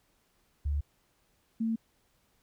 sine tone pair in turn, 72.4 / 225.4 Hz, D2 / A3, -24 / +42 cents, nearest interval octave + minor sixth, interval 1966 cents, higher second, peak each -27 dBFS, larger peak neither, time 0.65-0.81 / 1.6-1.76 s, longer neither, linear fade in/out 10 ms, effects pink hiss -71 dBFS RMS until 2.42 s

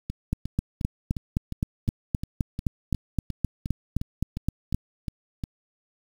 two click trains, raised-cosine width 5 ms, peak -18 / -11 dBFS, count 16 / 18, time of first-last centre 0.1-5.438 / 0.33-4.746 s, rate 2.81 / 3.85 Hz, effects 7-bit

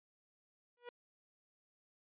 sawtooth tone with exponential growth, 483.6 Hz, B4, 36 cents flat, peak -39 dBFS, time 0.77-0.89 s, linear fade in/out 2 ms, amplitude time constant 25 ms, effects resampled to 8000 Hz

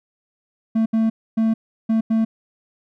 triangle tone bursts at uneven times, 223.1 Hz, A3, 24 cents sharp, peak -13 dBFS, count 5, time 0.75-0.86 / 0.93-1.1 / 1.37-1.54 / 1.89-2.01 / 2.1-2.25 s, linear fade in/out 10 ms, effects none

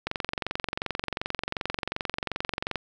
click train, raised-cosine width 0.3 ms, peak -12 dBFS, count 62, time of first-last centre 0.07-2.757 s, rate 22.7 Hz, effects none

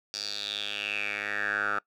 10% pulse tone with band-pass filter sweep, 102.9 Hz, G#2, 16 cents flat, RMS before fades -32 dBFS, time 0.14-1.79 s, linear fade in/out 0 ms, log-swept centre 5000 to 1300 Hz, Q 6.4, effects noise-tail reverb RT60 0.1 s tail -22 dB re dry

